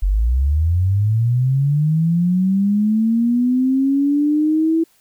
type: linear sweep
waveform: sine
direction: up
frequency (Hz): 44 to 329.6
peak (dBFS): -13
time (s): 0.02-4.84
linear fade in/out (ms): 10
effects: white hiss -57 dBFS RMS until 5 s